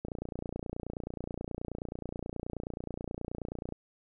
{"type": "click train", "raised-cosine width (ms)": 2, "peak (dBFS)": -23, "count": 109, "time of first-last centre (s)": [0.05, 3.723], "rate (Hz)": 29.4, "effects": []}